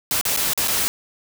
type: noise with dropouts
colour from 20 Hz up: white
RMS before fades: -21 dBFS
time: 0.11-0.88 s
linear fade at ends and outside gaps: 0 ms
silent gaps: 0.212-0.253 / 0.364-0.373 / 0.534-0.576 / 0.675-0.681 s
effects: none